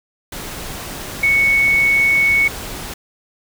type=tone in noise; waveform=sine; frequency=2217 Hz; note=C#7; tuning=in tune; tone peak=-11 dBFS; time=1.23-2.48 s; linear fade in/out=5 ms; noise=pink; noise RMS=-29 dBFS; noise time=0.32-2.94 s; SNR=+15 dB; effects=none